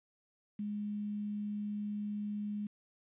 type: tone with quantisation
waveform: sine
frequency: 207.7 Hz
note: G#3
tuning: in tune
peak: -35 dBFS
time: 0.59-2.67 s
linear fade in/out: 5 ms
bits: 10
effects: resampled to 8000 Hz